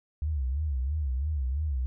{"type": "tone with vibrato", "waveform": "sine", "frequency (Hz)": 70.2, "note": "C#2", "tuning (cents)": 22, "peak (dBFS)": -26, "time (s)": [0.22, 1.86], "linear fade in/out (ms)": 0, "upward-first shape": "sine", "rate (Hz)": 3, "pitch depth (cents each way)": 190, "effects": []}